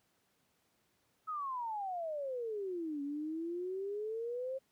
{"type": "exponential two-way sweep", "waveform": "sine", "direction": "down then up", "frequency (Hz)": [1296, 279.7, 538], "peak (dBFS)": -36, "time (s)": [1.27, 4.59], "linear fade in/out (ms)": 20, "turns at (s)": 3.02, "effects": ["pink hiss -75 dBFS RMS until 4.71 s", "high-pass 100 Hz 12 dB/octave"]}